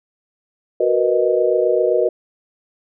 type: chord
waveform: sine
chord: B major seventh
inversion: second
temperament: equal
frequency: 370 / 466.2 / 493.9 / 622.3 Hz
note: F#4 / A#4 / B4 / D#5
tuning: 0 / 0 / 0 / 0 cents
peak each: -19 dBFS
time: 0.8-2.09 s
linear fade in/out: 5 ms
effects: none